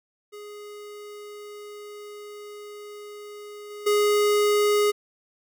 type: tone with level steps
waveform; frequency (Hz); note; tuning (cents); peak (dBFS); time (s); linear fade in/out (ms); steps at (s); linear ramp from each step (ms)
square; 415.3; G#4; 0; -39 / -37 / -19; 0.32-4.92; 20; 3.7 / 3.86; 10
effects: none